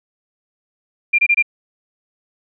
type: tone bursts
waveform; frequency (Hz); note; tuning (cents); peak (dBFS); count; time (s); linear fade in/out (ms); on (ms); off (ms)
sine; 2389; D7; +29; -10; 4; 1.13-1.426; 10; 56; 24
effects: none